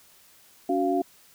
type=tone cluster; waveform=sine; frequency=283.1 / 370.7 / 694 Hz; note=C#4 / F#4 / F5; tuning=+37 / +3 / -11 cents; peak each=-26 dBFS; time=0.69-1.02 s; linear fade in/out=5 ms; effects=white hiss -56 dBFS RMS until 1.34 s